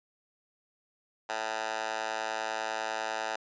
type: tone with high-pass filter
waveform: 10% pulse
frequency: 110 Hz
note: A2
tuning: in tune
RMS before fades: -34 dBFS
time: 1.29-3.36 s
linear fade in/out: 5 ms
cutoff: 890 Hz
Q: 2.4
effects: resampled to 16000 Hz